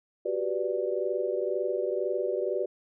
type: chord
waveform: sine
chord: G major seventh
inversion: third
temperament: equal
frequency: 370 / 392 / 493.9 / 587.3 Hz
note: F#4 / G4 / B4 / D5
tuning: 0 / 0 / 0 / 0 cents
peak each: -32 dBFS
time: 0.25-2.66 s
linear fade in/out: 10 ms
effects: none